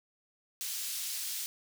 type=high-pass noise; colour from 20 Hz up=pink; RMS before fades=-37 dBFS; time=0.61-1.46 s; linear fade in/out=0 ms; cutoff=4400 Hz; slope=12 dB/octave; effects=none